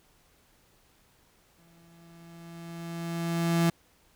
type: tone with exponential growth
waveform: 35% pulse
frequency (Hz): 168.2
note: E3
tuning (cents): +35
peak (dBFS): -19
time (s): 1.58-3.7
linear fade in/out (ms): 5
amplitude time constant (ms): 460
effects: pink hiss -64 dBFS RMS until 4.15 s